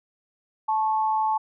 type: tone pair together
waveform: sine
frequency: 871.5 / 1098 Hz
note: A5 / C#6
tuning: -17 / -17 cents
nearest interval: major third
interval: 400 cents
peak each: -21 / -29 dBFS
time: 0.68-1.38 s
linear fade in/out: 10 ms
effects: none